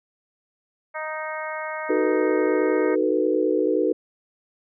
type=harmonic tone; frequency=311.1 Hz; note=D#4; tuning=in tune; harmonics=2 / 3 / 4 / 5 / 6 / 7; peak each=-32 / -34 / -35 / -36 / -37 / -37 dBFS; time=0.94-2.96 s; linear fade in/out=20 ms
type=chord; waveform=sine; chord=B dominant seventh; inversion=first; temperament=just; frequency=308.7 / 370.4 / 444.5 / 493.9 Hz; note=D#4 / F#4 / A4 / B4; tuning=-14 / +2 / +18 / 0 cents; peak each=-24 dBFS; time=1.89-3.93 s; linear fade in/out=10 ms
effects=none